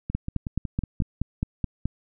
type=two click trains; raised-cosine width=5 ms; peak=-12 / -17 dBFS; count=9 / 6; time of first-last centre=0.15-1.856 / 0.1-1.021 s; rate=4.69 / 5.43 Hz; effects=none